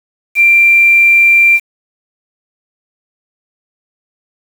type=tone with quantisation; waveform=sine; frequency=2365 Hz; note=D7; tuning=12 cents sharp; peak=-4 dBFS; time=0.35-1.6 s; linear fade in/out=50 ms; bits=5; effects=none